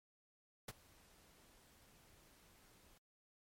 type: noise with ADSR envelope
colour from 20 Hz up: pink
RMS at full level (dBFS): -45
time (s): 0.68-2.98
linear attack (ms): 6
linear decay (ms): 31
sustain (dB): -22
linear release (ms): 5
effects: MP3 64 kbps

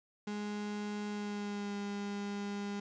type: tone with pitch glide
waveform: 35% pulse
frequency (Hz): 207.7 to 202.6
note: G#3 to G#3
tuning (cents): 0 to -43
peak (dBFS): -35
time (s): 0.27-2.8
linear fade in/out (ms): 5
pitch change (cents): -43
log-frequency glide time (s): 1.09-1.76
effects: resampled to 16000 Hz + 11-bit

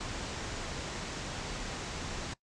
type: low-pass noise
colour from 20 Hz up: pink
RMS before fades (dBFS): -39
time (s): 0-2.34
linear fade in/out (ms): 10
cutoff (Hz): 7800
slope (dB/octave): 48
effects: noise-tail reverb RT60 0.1 s tail -20 dB re dry

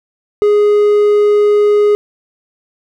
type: tone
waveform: triangle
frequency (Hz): 415.3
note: G#4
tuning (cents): 0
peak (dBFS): -5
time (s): 0.42-1.95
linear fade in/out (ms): 0
effects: none

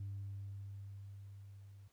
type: tone with level ramp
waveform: sine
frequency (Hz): 99.2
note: G2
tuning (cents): +21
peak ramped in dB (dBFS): -39 to -54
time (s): 0-1.88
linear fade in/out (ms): 5
effects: tanh soft clip ceiling -38 dBFS + pink hiss -75 dBFS RMS until 1.92 s

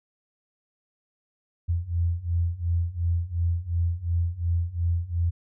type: beating tone pair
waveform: sine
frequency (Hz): 84 / 86.8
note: E2 / F2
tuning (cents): +33 / -10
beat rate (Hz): 2.8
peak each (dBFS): -27 / -25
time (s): 1.68-5.31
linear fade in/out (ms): 20
effects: none

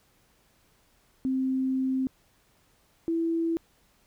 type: tone pair in turn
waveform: sine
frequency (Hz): 262.2 / 330.9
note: C4 / E4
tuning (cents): +4 / +7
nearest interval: major third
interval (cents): 403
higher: second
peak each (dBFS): -24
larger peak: neither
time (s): 1.25-2.07 / 3.08-3.57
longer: first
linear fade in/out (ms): 0
effects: pink hiss -65 dBFS RMS until 4.06 s

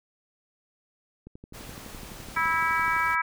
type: click train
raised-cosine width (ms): 3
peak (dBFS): -30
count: 21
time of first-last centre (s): 1.27-2.965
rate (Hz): 11.8
type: noise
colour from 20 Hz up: pink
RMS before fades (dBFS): -43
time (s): 1.53-3.16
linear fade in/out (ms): 20
type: harmonic tone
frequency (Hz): 326.8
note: E4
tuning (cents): -15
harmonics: 3 / 4 / 5 / 6 / 7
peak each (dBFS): -28 / -27 / -28 / -34 / -30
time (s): 2.36-3.22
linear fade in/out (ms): 10
effects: none

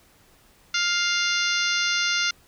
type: harmonic tone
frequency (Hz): 700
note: F5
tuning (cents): +4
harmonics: 2 / 3 / 4 / 5 / 6 / 7 / 8 / 9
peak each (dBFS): -26 / -28 / -29 / -30 / -31 / -31 / -32 / -33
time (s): 0.74-2.31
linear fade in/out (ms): 5
effects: pink hiss -57 dBFS RMS until 2.47 s

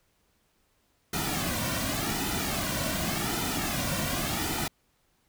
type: noise with flanger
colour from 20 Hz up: pink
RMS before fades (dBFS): -30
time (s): 1.13-4.68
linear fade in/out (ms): 5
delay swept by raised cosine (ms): 1.8 to 2.4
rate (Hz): 0.88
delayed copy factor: -0.7
effects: pink hiss -70 dBFS RMS until 5.28 s

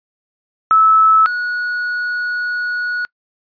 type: tone pair in turn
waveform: sine / triangle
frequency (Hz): 1304 / 1459.7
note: E6 / F#6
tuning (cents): -19 / -24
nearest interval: major second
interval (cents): 195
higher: second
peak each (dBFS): -7 / -16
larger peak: first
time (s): 0.71-1.26 / 1.26-3.05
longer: second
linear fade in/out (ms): 0
effects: noise-tail reverb RT60 0.1 s tail -26 dB re dry + resampled to 11025 Hz

